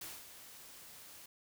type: noise with ADSR envelope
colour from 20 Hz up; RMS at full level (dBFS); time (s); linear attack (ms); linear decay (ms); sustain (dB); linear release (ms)
white; -45; 0.01-1.26; 5; 220; -9; 4
effects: none